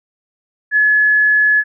sine tone, 1705 Hz, G#6, 45 cents sharp, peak -9 dBFS, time 0.71-1.64 s, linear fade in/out 50 ms, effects none

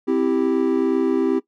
triangle chord, C major, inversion none, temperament equal, 261.6 / 329.6 / 392 Hz, C4 / E4 / G4, 0 / 0 / 0 cents, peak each -19 dBFS, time 0.07-1.4 s, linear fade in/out 20 ms, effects noise-tail reverb RT60 0.1 s tail -17 dB re dry

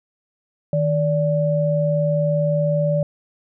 sine tone pair together, 155.95 / 581 Hz, D#3 / D5, +4 / -19 cents, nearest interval octave + major seventh, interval 2277 cents, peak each -19 dBFS, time 0.73-3.03 s, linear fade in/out 2 ms, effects none

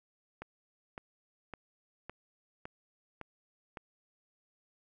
click train, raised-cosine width 0.5 ms, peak -27 dBFS, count 7, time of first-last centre 0.42-3.772 s, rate 1.79 Hz, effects none

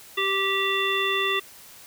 harmonic tone, 390.2 Hz, G4, 8 cents flat, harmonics 1 / 3 / 5 / 7 / 9, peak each -28 / -28 / -28 / -28 / -28 dBFS, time 0.17-1.4 s, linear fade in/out 10 ms, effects white hiss -47 dBFS RMS until 1.86 s

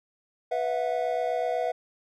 triangle chord, B suspended fourth, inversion none, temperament equal with one note detuned, 493.9 / 659.3 / 727.3 Hz, B4 / E5 / F#5, 0 / 0 / -30 cents, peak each -28 / -27 / -28 dBFS, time 0.51-1.72 s, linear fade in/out 10 ms, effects none

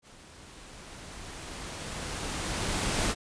pink noise with level ramp, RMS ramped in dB -53 to -27 dBFS, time 0.02-3.15 s, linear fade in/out 50 ms, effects resampled to 22050 Hz

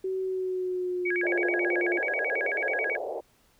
sine tone with pitch glide, 377.8 to 352.5 Hz, F#4 to F4, +36 to +16 cents, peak -27 dBFS, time 0.04-1.99 s, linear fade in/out 5 ms, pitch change -120 cents, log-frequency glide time 0.21-1.3 s
sine tone with vibrato, 1933 Hz, B6, 38 cents flat, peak -27 dBFS, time 1.05-2.97 s, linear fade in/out 10 ms, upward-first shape square, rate 9.2 Hz, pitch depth 270 cents each way
pink band-pass noise, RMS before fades -33 dBFS, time 1.23-3.21 s, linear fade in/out 10 ms, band 400 to 720 Hz, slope 48 dB/octave
effects pink hiss -64 dBFS RMS until 3.59 s

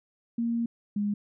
sine tone pair in turn, 233.1 / 205.6 Hz, A#3 / G#3, 0 / -17 cents, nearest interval major second, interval 217 cents, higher first, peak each -25 dBFS, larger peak neither, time 0.38-0.66 / 0.96-1.14 s, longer first, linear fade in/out 5 ms, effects none

